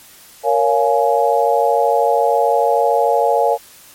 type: chord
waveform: sine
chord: Bb minor seventh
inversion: none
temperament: just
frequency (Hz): 466.2 / 559.4 / 699.2 / 839.1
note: Bb4 / Db5 / F5 / Ab5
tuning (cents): 0 / +16 / +2 / +18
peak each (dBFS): -17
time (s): 0.43-3.58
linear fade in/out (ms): 50
effects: white hiss -43 dBFS RMS until 3.94 s + MP3 64 kbps